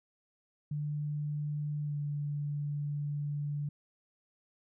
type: tone with pitch glide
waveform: sine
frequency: 148.2 to 145.82 Hz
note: D3 to D3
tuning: +16 to -12 cents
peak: -32 dBFS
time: 0.71-3.69 s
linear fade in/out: 5 ms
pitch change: -28 cents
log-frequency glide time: 1.84-1.95 s
effects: none